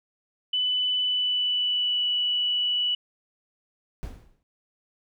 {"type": "tone with pitch glide", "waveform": "sine", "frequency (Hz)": [2994, 2953], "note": ["F#7", "F#7"], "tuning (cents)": [20, -4], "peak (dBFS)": -22, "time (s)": [0.53, 2.95], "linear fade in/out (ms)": 5, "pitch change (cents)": -24, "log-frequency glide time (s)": [0.99, 2.07]}
{"type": "noise with exponential decay", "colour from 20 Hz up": "brown", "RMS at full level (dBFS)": -32, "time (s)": [4.03, 4.43], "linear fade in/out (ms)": 0, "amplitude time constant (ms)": 86}
{"effects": []}